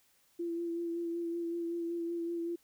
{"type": "tone with vibrato", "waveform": "sine", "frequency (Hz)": 339.1, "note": "E4", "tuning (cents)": 49, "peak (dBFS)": -33, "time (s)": [0.39, 2.56], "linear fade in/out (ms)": 10, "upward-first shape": "sine", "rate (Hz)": 5.3, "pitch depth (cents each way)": 21, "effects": ["white hiss -69 dBFS RMS until 2.63 s"]}